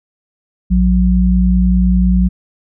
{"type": "tone pair together", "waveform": "sine", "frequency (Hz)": [57.74, 183.3], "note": ["A#1", "F#3"], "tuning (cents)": [-16, -16], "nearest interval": "octave + minor sixth", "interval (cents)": 2000, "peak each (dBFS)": -11, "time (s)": [0.7, 2.29], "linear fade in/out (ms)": 20, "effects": []}